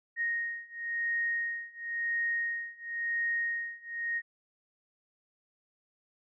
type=beating tone pair; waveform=sine; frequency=1864.7 / 1865.66 Hz; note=A#6 / A#6; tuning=0 / +1 cents; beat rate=0.96 Hz; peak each=-34 / -33 dBFS; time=0.16-4.22 s; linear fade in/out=50 ms; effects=none